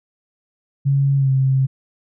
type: tone with pitch glide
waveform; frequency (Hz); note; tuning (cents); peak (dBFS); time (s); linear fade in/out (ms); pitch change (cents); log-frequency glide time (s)
sine; 138.59 to 133.25; C#3 to C3; 0 to +32; -13; 0.85-1.67; 20; -68; 1.17-1.3
effects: none